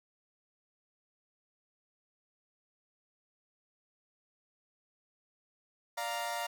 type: chord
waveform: sawtooth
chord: Bb major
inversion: first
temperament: equal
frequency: 587.3 / 698.5 / 932.3 Hz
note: D5 / F5 / Bb5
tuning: 0 / 0 / 0 cents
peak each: -38 / -34 / -34 dBFS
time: 5.97-6.47 s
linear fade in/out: 10 ms
effects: none